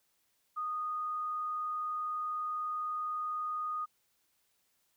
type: tone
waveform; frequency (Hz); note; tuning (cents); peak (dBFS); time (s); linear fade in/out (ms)
sine; 1236; D#6; -12; -33; 0.56-3.86; 20
effects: white hiss -75 dBFS RMS until 4.96 s